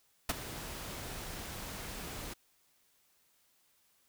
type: noise with ADSR envelope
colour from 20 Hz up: pink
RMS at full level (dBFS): -28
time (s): 0.29-2.34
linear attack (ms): 7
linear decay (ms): 25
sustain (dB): -15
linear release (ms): 13
effects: white hiss -71 dBFS RMS until 4.08 s